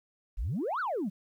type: exponential two-way sweep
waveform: sine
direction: up then down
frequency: 38.74 to 1545 to 170.3 Hz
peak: -28 dBFS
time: 0.37-1.1 s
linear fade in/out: 20 ms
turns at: 0.8 s
effects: tanh soft clip ceiling -26 dBFS + 11-bit